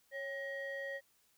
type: ring-modulated tone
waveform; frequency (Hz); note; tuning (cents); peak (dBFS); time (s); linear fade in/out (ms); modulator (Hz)
triangle; 669; E5; +25; -34; 0.11-1.01; 50; 1220
effects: white hiss -72 dBFS RMS until 1.37 s